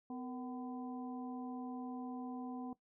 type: harmonic tone with a mistuned harmonic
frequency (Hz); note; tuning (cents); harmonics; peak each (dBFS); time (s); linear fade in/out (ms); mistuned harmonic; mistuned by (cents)
252.2; B3; +36; 1 / 2 / 3 / 4; -42 / -53 / -50 / -56; 0.1-2.73; 2; 2; -130
effects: noise-tail reverb RT60 0.1 s tail -17 dB re dry

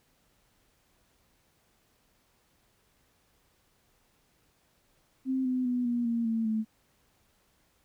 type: tone with pitch steps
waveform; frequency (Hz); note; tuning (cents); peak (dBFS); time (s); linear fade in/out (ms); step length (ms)
sine; 262.3 / 254.5 / 247 / 239.7 / 232.6 / 225.7 / 219; C4 / C4 / B3 / A#3 / A#3 / A3 / A3; +4 / -48 / 0 / +48 / -4 / +44 / -8; -26; 5.25-6.65; 50; 200
effects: pink hiss -69 dBFS RMS until 7.84 s

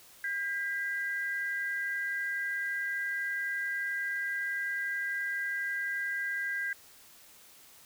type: tone pair together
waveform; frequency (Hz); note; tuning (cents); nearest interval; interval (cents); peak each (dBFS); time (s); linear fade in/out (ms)
sine; 1607.7 / 1976; G6 / B6; +43 / 0; major third; 357; -32 / -36; 0.24-6.73; 2
effects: white hiss -56 dBFS RMS until 7.85 s

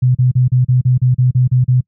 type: tone bursts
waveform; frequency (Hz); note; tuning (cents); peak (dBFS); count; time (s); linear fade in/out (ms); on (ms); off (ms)
sine; 126.3; B2; +39; -8; 11; 0.02-1.81; 10; 130; 36
effects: noise-tail reverb RT60 0.1 s tail -26 dB re dry

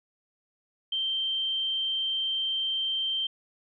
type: tone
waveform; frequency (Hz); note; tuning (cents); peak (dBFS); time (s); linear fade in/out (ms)
sine; 3136; G7; 0; -26; 0.92-3.27; 5
effects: none

